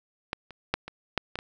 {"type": "clicks", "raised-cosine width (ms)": 0.3, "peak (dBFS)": [-13, -28, -8, -22, -8, -17, -17], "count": 7, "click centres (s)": [0.331, 0.507, 0.74, 0.88, 1.177, 1.356, 1.389], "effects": []}